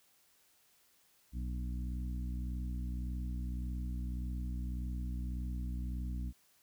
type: harmonic tone with a mistuned harmonic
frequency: 61.74 Hz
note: B1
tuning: in tune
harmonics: 1 / 2 / 3 / 4 / 5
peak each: -36 / -47 / -46 / -49 / -54 dBFS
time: 1.32-6.33 s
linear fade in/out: 50 ms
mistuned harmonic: 5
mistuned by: -28 cents
effects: white hiss -69 dBFS RMS until 6.62 s